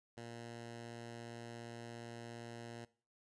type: tone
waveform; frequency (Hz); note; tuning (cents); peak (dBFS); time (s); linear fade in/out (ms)
10% pulse; 117.3; A#2; +11; -39; 0.17-2.85; 5
effects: noise-tail reverb RT60 0.4 s tail -20 dB re dry + resampled to 22050 Hz